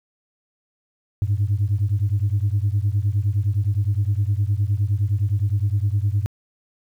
sine beating tone pair, 97.5 / 107.2 Hz, G2 / A2, -9 / -45 cents, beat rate 9.7 Hz, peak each -19 / -20 dBFS, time 1.22-6.26 s, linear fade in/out 0 ms, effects tanh soft clip ceiling -13 dBFS + 9-bit

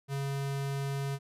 square tone, 138.59 Hz, C#3, in tune, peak -32 dBFS, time 0.08-1.19 s, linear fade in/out 50 ms, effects resampled to 32000 Hz

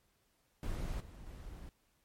brown noise with level steps, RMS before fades -38 / -51 / -48 dBFS, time 0.63-1.69 s, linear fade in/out 0 ms, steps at 1 / 1.26 s, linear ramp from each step 5 ms, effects pink hiss -75 dBFS RMS until 2.04 s + MP3 64 kbps

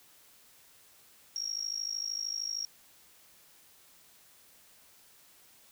sine tone with amplitude modulation, 5588 Hz, F8, in tune, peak -29 dBFS, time 1.36-2.65 s, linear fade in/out 0 ms, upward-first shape sine, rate 53.1 Hz, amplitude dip 90%, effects white hiss -60 dBFS RMS until 5.71 s

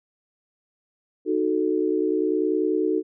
sine chord, D# diminished, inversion none, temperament equal with one note detuned, 309.3 / 370 / 440 Hz, D#4 / F#4 / A4, -10 / 0 / 0 cents, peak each -24 / -24 / -25 dBFS, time 1.25-3.03 s, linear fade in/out 50 ms, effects none

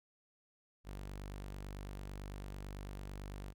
sawtooth tone, 49 Hz, G1, in tune, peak -40 dBFS, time 0.84-3.54 s, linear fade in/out 50 ms, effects none

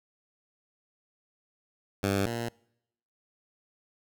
10% pulse tone pair in turn, 98.6 / 117.26 Hz, G2 / A#2, +11 / +11 cents, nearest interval minor third, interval 300 cents, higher second, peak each -17 / -23 dBFS, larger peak first, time 2.03-2.26 / 2.26-2.49 s, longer neither, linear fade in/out 5 ms, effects noise-tail reverb RT60 0.8 s tail -26 dB re dry

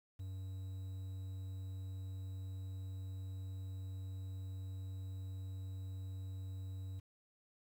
triangle tone with quantisation, 94.7 Hz, F#2, 41 cents sharp, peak -40 dBFS, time 0.19-7 s, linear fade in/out 10 ms, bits 11, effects none

